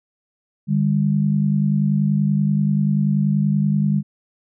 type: tone pair together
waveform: sine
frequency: 150 / 200.4 Hz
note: D3 / G3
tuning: +37 / +38 cents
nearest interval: perfect fourth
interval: 501 cents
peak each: -18 / -18 dBFS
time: 0.67-4.03 s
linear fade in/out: 50 ms
effects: none